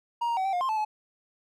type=tone with pitch steps; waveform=triangle; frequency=943 / 935 / 758 / 776 / 712 / 1054 / 873 / 855 Hz; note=A#5 / A#5 / F#5 / G5 / F5 / C6 / A5 / A5; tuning=+20 / +5 / +42 / -18 / +33 / +12 / -14 / -50 cents; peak=-23 dBFS; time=0.21-0.85 s; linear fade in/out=10 ms; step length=80 ms; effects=none